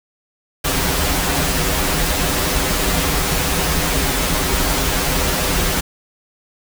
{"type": "noise with comb filter", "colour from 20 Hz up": "pink", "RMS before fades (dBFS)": -18, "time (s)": [0.64, 5.81], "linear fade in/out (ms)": 10, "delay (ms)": 9, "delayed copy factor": -0.95, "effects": []}